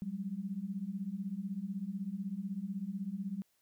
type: beating tone pair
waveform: sine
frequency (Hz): 185 / 201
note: F#3 / G3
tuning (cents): 0 / +44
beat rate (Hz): 16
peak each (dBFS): -40 / -38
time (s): 0.02-3.42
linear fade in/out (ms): 0
effects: white hiss -75 dBFS RMS until 3.61 s